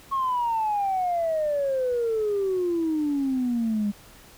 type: exponential sweep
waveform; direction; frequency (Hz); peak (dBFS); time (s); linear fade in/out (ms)
sine; down; 1100 to 201.6; -21; 0.11-3.92; 20
effects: tanh soft clip ceiling -18 dBFS + pink hiss -50 dBFS RMS until 4.37 s